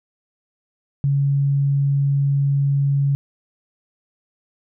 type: tone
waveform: sine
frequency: 140 Hz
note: C#3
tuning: 18 cents sharp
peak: -15 dBFS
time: 1.04-3.15 s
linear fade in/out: 0 ms
effects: none

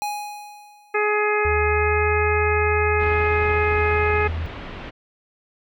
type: tone with exponential decay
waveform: square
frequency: 830.6 Hz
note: G#5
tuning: in tune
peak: -23 dBFS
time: 0.02-1.22 s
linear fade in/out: 0 ms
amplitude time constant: 260 ms
type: harmonic tone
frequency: 420.2 Hz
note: G#4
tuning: 20 cents sharp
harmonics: 1 / 2 / 3 / 4 / 5 / 6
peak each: -21 / -26 / -26 / -27 / -27 / -27 dBFS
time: 0.94-4.28 s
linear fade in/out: 10 ms
type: tone with pitch glide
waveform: sine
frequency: 77.78 to 81.46 Hz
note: D#2 to E2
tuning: 0 to -20 cents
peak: -23 dBFS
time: 1.45-4.46 s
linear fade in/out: 0 ms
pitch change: +80 cents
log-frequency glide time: 1.67-2.11 s
type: low-pass noise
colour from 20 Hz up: pink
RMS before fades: -35 dBFS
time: 2.99-4.91 s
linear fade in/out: 20 ms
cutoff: 3200 Hz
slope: 24 dB/octave
effects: none

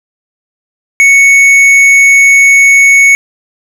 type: tone with tanh clipping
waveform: sine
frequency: 2217 Hz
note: C#7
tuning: in tune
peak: -3 dBFS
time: 1-3.15 s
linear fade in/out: 0 ms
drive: 9 dB
effects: none

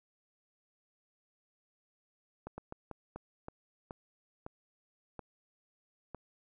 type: slowing click train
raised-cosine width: 1 ms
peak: -28 dBFS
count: 10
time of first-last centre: 2.47-6.147 s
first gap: 110 ms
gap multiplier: 1.31
effects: none

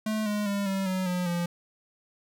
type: tone with pitch steps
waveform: square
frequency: 216.3 / 208.4 / 200.9 / 193.59 / 186.57 / 179.8 / 173.27 Hz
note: A3 / G#3 / G3 / G3 / F#3 / F#3 / F3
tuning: -29 / +6 / +43 / -21 / +15 / -49 / -13 cents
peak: -27 dBFS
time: 0.06-1.46 s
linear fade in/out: 5 ms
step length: 200 ms
effects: none

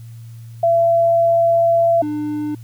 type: tone pair in turn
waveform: sine / triangle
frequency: 674 / 299.4 Hz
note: E5 / D4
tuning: +38 / +33 cents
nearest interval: octave + major second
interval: 1405 cents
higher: first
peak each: -11 / -18 dBFS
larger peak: first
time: 0.63-2.02 / 2.02-2.55 s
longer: first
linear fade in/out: 5 ms
effects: added 115 Hz sine -33 dBFS peak until 2.63 s + white hiss -54 dBFS RMS until 2.63 s

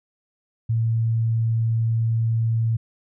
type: tone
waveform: sine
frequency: 113.7 Hz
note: A#2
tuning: 43 cents flat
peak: -18 dBFS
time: 0.69-2.77 s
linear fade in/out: 10 ms
effects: none

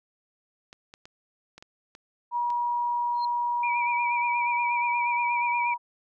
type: clicks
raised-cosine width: 0.2 ms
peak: -28 dBFS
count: 7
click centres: 0.729 / 0.939 / 1.055 / 1.58 / 1.625 / 1.951 / 2.503 s
type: tone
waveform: sine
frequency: 959 Hz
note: A#5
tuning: 49 cents sharp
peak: -24 dBFS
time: 2.31-5.78 s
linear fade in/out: 50 ms
type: tone with exponential growth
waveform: sine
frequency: 4186 Hz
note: C8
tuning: in tune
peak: -32 dBFS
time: 3.13-3.25 s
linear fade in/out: 2 ms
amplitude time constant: 24 ms
type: tone with vibrato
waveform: sine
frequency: 2348 Hz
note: D7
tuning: 1 cent flat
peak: -28 dBFS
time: 3.63-5.74 s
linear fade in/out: 5 ms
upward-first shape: sine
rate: 8.4 Hz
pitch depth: 52 cents each way
effects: none

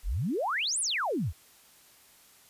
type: exponential two-way sweep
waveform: sine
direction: up then down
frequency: 32.7 to 10548 to 62.9 Hz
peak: -27 dBFS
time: 0.03-1.33 s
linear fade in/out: 50 ms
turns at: 0.8 s
effects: white hiss -58 dBFS RMS until 2.49 s + resampled to 32000 Hz

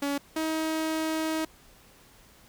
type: tone pair in turn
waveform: sawtooth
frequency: 282.7 / 317.3 Hz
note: C#4 / D#4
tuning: +34 / +34 cents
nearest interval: major second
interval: 200 cents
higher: second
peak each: -23 dBFS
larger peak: neither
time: 0.02-0.18 / 0.36-1.45 s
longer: second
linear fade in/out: 5 ms
effects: pink hiss -56 dBFS RMS until 2.48 s

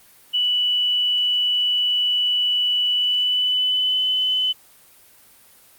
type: tone with pitch glide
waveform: sine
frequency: 2960 to 3020 Hz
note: F#7 to F#7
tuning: 0 to +35 cents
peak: -17 dBFS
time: 0.33-4.53 s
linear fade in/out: 20 ms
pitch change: +35 cents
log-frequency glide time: 2.9-4.01 s
effects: white hiss -51 dBFS RMS until 5.78 s + Opus 32 kbps

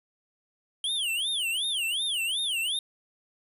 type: tone with vibrato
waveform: square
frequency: 3136 Hz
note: G7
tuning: in tune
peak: -27 dBFS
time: 0.84-2.79 s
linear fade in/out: 2 ms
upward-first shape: sine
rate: 2.7 Hz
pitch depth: 280 cents each way
effects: resampled to 32000 Hz + 10-bit

